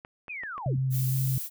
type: clicks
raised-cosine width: 0.5 ms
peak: -27 dBFS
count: 4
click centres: 0.049 / 0.282 / 0.435 / 0.58 s
type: linear sweep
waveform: sine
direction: down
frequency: 2588 to 34.65 Hz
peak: -34 dBFS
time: 0.29-0.79 s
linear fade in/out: 10 ms
type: tone with vibrato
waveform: sine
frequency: 130.81 Hz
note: C3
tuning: in tune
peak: -24 dBFS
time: 0.66-1.38 s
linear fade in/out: 2 ms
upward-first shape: square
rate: 2.2 Hz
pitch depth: 19 cents each way
type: noise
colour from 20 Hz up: violet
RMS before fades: -35 dBFS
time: 0.9-1.5 s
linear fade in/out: 50 ms
effects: none